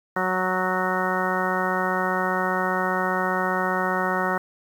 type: harmonic tone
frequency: 185 Hz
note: F#3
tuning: in tune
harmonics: 1 / 2 / 3 / 4 / 5 / 6 / 7 / 8 / 10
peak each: -30 / -30 / -30 / -30 / -30 / -30 / -30 / -30 / -30 dBFS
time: 0.16-4.38 s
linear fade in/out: 5 ms
effects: 8-bit